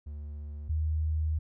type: tone pair in turn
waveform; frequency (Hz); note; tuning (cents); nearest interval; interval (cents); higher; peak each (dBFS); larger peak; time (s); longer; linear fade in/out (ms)
triangle / sine; 73.7 / 78.08; D2 / D#2; +7 / +7; minor second; 100; second; -35 / -26; second; 0.06-0.69 / 0.69-1.39; second; 10
effects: none